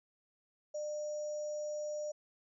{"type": "tone with sample-and-hold", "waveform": "sine", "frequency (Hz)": 600, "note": "D5", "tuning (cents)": 37, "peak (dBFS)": -36, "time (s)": [0.74, 2.12], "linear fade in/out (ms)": 10, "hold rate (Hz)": 6300, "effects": ["resampled to 22050 Hz"]}